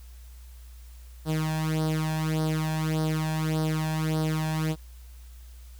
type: tone with flanger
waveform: sawtooth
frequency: 157 Hz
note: D#3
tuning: 16 cents sharp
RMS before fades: -27 dBFS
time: 1.25-4.76 s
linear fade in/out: 50 ms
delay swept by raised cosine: 0.2 to 1.2 ms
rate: 1.7 Hz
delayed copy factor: +0.75
effects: added 60 Hz sine -43 dBFS peak until 5.79 s + white hiss -58 dBFS RMS until 5.79 s